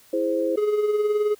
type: chord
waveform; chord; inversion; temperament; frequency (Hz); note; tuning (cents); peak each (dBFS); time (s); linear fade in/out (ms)
sine; E augmented; none; equal; 329.6 / 415.3 / 523.3; E4 / G#4 / B#4; 0 / 0 / 0; -25 / -28 / -23; 0.13-0.56; 5
type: tone with tremolo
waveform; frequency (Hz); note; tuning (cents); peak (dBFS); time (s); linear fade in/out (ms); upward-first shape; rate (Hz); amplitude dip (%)
triangle; 419.9; G#4; +19; -15; 0.57-1.35; 10; sine; 19; 50
effects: white hiss -54 dBFS RMS until 1.39 s